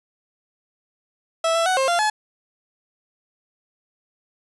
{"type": "tone with pitch steps", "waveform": "30% pulse", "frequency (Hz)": [657, 666, 744, 532, 692, 854], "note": ["E5", "E5", "F#5", "C5", "F5", "G#5"], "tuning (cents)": [-6, 18, 9, 29, -16, 48], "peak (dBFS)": -15, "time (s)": [1.44, 2.1], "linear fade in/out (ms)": 5, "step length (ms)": 110, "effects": ["resampled to 24000 Hz", "8-bit"]}